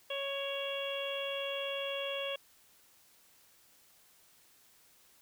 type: harmonic tone with a mistuned harmonic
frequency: 554 Hz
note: C#5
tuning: 1 cent flat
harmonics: 1 / 2 / 3 / 4 / 5 / 6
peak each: -37 / -46 / -49 / -48 / -41 / -41 dBFS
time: 0.1-2.36 s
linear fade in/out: 5 ms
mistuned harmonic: 4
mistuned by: +28 cents
effects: white hiss -64 dBFS RMS until 5.21 s